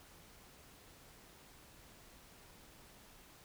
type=silence; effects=pink hiss -60 dBFS RMS until 3.44 s